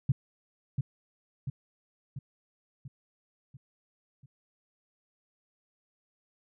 sine tone with echo, 134 Hz, C3, 42 cents sharp, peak -20 dBFS, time 0.09-0.12 s, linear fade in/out 5 ms, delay 690 ms, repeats 6, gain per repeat -5 dB, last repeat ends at 4.26 s, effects none

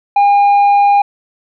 triangle tone with tanh clipping, 810 Hz, G#5, 43 cents flat, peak -7 dBFS, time 0.16-1.02 s, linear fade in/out 5 ms, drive 8 dB, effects none

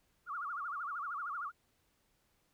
sine tone with vibrato, 1264 Hz, D#6, 27 cents sharp, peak -37 dBFS, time 0.26-1.52 s, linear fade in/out 50 ms, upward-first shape sine, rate 13 Hz, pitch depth 220 cents each way, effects pink hiss -75 dBFS RMS until 2.53 s

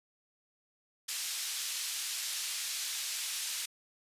pink band-pass noise, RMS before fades -37 dBFS, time 1.08-3.66 s, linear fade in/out 10 ms, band 3400 to 11000 Hz, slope 12 dB/octave, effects resampled to 32000 Hz

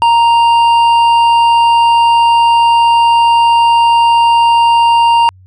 sine tone with hard clipping, 932.3 Hz, A#5, in tune, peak -7 dBFS, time 0.02-5.29 s, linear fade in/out 0 ms, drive 7 dB, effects added 93 Hz sine -38 dBFS peak until 5.46 s + resampled to 24000 Hz

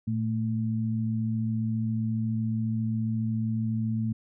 sine tone pair together, 113.75 / 221.4 Hz, A#2 / A3, -42 / +11 cents, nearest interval octave, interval 1153 cents, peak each -28 dBFS, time 0.07-4.13 s, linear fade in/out 10 ms, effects none

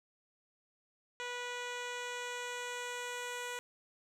10% pulse tone with low-pass filter sweep, 489.1 Hz, B4, 17 cents flat, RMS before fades -41 dBFS, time 1.2-3.59 s, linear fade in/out 0 ms, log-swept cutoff 5500 to 10000 Hz, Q 1.1, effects 11-bit

